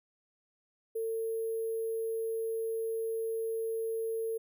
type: tone with sample-and-hold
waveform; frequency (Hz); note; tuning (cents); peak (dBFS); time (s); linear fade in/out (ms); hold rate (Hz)
sine; 450; A4; +39; -31; 0.95-4.38; 10; 11025
effects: none